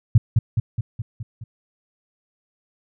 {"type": "tone with echo", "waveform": "sine", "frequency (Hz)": 113.2, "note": "A2", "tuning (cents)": 50, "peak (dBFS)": -7, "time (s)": [0.15, 0.18], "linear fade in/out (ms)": 5, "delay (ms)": 210, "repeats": 6, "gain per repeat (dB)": -4, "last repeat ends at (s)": 1.44, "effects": []}